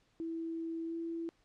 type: tone with pitch glide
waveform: sine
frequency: 328.7 to 332.5 Hz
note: E4 to E4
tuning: -5 to +15 cents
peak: -36 dBFS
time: 0.2-1.29 s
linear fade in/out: 0 ms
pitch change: +20 cents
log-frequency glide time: 0.86-0.95 s
effects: pink hiss -72 dBFS RMS until 1.44 s + low-pass 6000 Hz 12 dB/octave